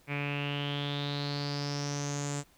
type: tone with low-pass filter sweep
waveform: sawtooth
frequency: 143.6 Hz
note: D3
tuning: 39 cents flat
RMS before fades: -34 dBFS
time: 0.07-2.44 s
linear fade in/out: 50 ms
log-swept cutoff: 2300 to 7600 Hz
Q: 7.7
effects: pink hiss -63 dBFS RMS until 2.57 s